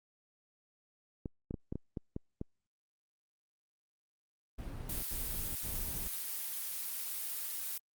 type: clicks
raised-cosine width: 3 ms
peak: -25 dBFS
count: 8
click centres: 1.258 / 1.509 / 1.542 / 1.725 / 1.756 / 1.972 / 2.164 / 2.414 s
type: noise bursts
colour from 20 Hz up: brown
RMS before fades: -42 dBFS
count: 3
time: 4.58-6.08 s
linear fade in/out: 10 ms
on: 450 ms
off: 75 ms
type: noise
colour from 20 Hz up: blue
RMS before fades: -39 dBFS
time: 4.89-7.78 s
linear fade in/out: 5 ms
effects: Opus 48 kbps